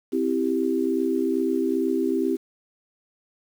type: chord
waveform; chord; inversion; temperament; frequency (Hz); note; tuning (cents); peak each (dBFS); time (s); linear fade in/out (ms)
sine; C major; none; equal; 261.6 / 329.6 / 392; C4 / E4 / G4; 0 / 0 / 0; -25; 0.12-2.37; 20
effects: 8-bit